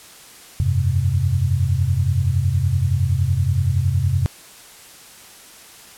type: chord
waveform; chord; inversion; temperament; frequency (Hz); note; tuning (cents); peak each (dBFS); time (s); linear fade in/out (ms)
sine; F suspended second; none; equal; 87.31 / 98 / 130.81; F2 / G2 / C3; 0 / 0 / 0; -20; 0.6-4.26; 0
effects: white hiss -43 dBFS RMS until 5.97 s + low-pass 12000 Hz 12 dB/octave